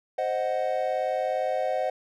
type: chord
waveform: triangle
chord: C diminished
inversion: none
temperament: equal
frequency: 523.3 / 622.3 / 740 Hz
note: C5 / Eb5 / Gb5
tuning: 0 / 0 / 0 cents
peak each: -27 dBFS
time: 0.18-1.9 s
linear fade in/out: 5 ms
effects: none